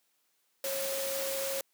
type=tone in noise; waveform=sine; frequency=544 Hz; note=C#5; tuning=33 cents flat; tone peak=-34 dBFS; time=0.64-1.61 s; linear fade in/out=2 ms; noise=white; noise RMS=-36 dBFS; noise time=0.64-1.61 s; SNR=-1 dB; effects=white hiss -74 dBFS RMS until 1.73 s + high-pass 200 Hz 12 dB/octave

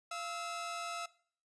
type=tone pair together; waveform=sawtooth; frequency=690.2 / 1300 Hz; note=F5 / E6; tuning=-21 / -24 cents; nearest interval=major seventh; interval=1097 cents; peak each=-39 / -37 dBFS; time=0.11-1.06 s; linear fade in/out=5 ms; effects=noise-tail reverb RT60 0.5 s tail -19 dB re dry + resampled to 22050 Hz

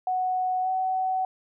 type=tone with pitch glide; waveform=sine; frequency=740 to 751.6 Hz; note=F#5 to F#5; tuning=0 to +27 cents; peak=-23 dBFS; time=0.07-1.25 s; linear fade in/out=2 ms; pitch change=+27 cents; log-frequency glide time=0.62-0.68 s; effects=none

